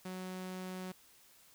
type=tone; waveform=sawtooth; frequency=185 Hz; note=F#3; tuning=in tune; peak=-37 dBFS; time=0.05-0.92 s; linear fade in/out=5 ms; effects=white hiss -63 dBFS RMS until 1.54 s